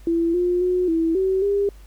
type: tone with pitch steps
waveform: sine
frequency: 334.9 / 355.3 / 362.7 / 327.7 / 380 / 402.1 Hz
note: E4 / F4 / F#4 / E4 / F#4 / G4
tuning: +27 / +30 / -34 / -10 / +46 / +44 cents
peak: -17 dBFS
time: 0.07-1.69 s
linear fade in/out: 2 ms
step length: 270 ms
effects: added 50 Hz sine -41 dBFS peak until 1.86 s + pink hiss -55 dBFS RMS until 1.86 s